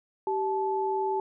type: tone pair together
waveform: sine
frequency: 387 / 868.8 Hz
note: G4 / A5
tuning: -22 / -22 cents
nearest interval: octave + major second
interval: 1400 cents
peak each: -28 dBFS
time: 0.27-1.2 s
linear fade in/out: 2 ms
effects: none